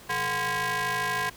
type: ring-modulated tone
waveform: sawtooth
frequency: 301.4 Hz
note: D4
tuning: 45 cents sharp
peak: -19 dBFS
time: 0.09-1.3 s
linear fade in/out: 10 ms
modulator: 1330 Hz
effects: pink hiss -49 dBFS RMS until 1.36 s